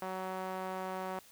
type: tone with band-pass filter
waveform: sawtooth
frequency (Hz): 187.2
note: F#3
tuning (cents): +20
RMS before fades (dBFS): -39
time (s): 0.02-1.19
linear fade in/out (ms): 2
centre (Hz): 860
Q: 1.3
effects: white hiss -59 dBFS RMS until 1.31 s